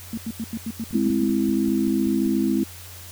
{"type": "tone bursts", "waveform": "sine", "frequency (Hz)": 225.2, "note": "A3", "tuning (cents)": 40, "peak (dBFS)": -25, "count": 9, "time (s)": [0.13, 1.239], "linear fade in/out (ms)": 2, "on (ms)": 45, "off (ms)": 88}
{"type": "click train", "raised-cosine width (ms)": 5, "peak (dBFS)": -27, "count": 8, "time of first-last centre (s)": [0.91, 2.264], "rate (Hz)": 5.17}
{"type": "chord", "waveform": "sine", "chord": "Ab augmented", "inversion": "none", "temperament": "equal", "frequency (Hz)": [207.7, 261.6, 329.6], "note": ["Ab3", "C4", "E4"], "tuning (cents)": [0, 0, 0], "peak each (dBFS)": -23, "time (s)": [0.94, 2.64], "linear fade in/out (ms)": 10}
{"effects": ["added 90 Hz sine -42 dBFS peak until 3.11 s", "white hiss -42 dBFS RMS until 3.11 s"]}